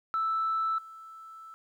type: tone with level steps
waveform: sine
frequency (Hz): 1318.5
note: E6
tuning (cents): 0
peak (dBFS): -25 / -44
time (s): 0.14-1.54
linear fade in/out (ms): 0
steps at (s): 0.78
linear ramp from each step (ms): 5
effects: tanh soft clip ceiling -22 dBFS + 11-bit